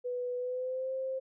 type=tone with pitch glide; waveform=sine; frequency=493.9 to 526.3 Hz; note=B4 to C5; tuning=0 to +10 cents; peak=-32 dBFS; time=0.04-1.2 s; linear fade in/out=20 ms; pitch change=+110 cents; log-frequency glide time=0.37-0.92 s; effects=none